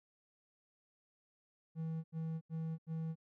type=tone bursts; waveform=triangle; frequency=161.4 Hz; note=E3; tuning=36 cents flat; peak=-35 dBFS; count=4; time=1.75-3.156 s; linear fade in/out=50 ms; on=290 ms; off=82 ms; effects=none